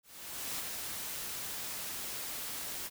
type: noise with ADSR envelope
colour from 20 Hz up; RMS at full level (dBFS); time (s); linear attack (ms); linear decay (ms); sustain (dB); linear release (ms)
white; -37; 0.03-2.9; 560; 24; -3; 38
effects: none